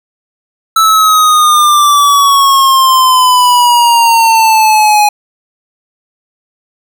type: exponential sweep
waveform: square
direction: down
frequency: 1318.5 to 830.6 Hz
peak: -5 dBFS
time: 0.76-5.09 s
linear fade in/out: 5 ms
effects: none